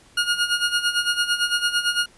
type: tone with tremolo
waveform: 20% pulse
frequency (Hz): 1431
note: F6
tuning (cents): +42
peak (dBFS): -12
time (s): 0.17-2.06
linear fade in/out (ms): 5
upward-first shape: sine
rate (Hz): 8.9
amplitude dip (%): 75
effects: pink hiss -53 dBFS RMS until 2.17 s + resampled to 24000 Hz